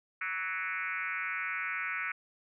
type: tone with frequency modulation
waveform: sine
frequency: 1844 Hz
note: A#6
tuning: 19 cents flat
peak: -32 dBFS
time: 0.21-2.12 s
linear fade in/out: 5 ms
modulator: 179 Hz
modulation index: 3.2
effects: none